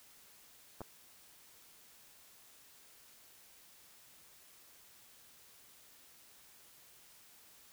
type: clicks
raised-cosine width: 1 ms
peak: -30 dBFS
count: 2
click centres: 0.807 / 0.816 s
effects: white hiss -61 dBFS RMS until 7.72 s